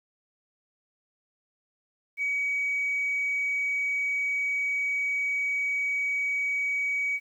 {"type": "tone", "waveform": "sine", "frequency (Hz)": 2265, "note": "C#7", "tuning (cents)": 37, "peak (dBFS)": -24, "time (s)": [2.17, 7.2], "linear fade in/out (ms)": 50, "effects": ["tanh soft clip ceiling -21 dBFS", "10-bit"]}